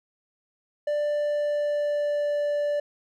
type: tone with pitch glide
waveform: triangle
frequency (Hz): 590 to 584.9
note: D5 to D5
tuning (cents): +8 to -7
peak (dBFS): -21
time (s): 0.87-2.8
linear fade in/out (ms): 5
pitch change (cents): -15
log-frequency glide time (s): 1.07-2.39
effects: none